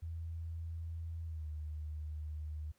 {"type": "tone with pitch glide", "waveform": "sine", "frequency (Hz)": [82.41, 76.45], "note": ["E2", "D#2"], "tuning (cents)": [0, -30], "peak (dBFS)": -39, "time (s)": [0.02, 2.72], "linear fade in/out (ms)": 10, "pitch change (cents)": -130, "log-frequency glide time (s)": [1.24, 1.48], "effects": ["pink hiss -75 dBFS RMS until 2.78 s"]}